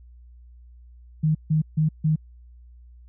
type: tone bursts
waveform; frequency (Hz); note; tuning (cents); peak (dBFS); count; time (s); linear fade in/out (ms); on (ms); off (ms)
sine; 155.5; D#3; -1; -17; 4; 1.23-2.16; 10; 120; 150
effects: added 60 Hz sine -45 dBFS peak until 3.08 s